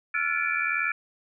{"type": "tone cluster", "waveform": "sine", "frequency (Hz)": [1353, 1434, 1731, 2317, 2398], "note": ["E6", "F6", "A6", "D7", "D7"], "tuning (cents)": [45, 45, -29, -24, 36], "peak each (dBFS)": [-31, -32, -30, -29, -31], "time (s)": [0.14, 0.92], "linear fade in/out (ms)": 5, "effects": []}